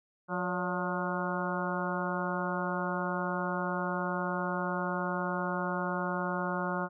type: harmonic tone with a mistuned harmonic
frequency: 179 Hz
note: F3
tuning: 43 cents sharp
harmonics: 1 / 2 / 3 / 4 / 5 / 6 / 7 / 8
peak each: -35 / -39 / -38 / -40 / -39 / -39 / -40 / -38 dBFS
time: 0.28-6.89 s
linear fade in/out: 50 ms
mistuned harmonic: 3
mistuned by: +73 cents
effects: none